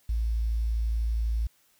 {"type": "tone with quantisation", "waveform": "sine", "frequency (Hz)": 56.1, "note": "A1", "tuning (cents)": 34, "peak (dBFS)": -24, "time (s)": [0.09, 1.47], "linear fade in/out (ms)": 5, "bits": 9, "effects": ["white hiss -65 dBFS RMS until 1.79 s"]}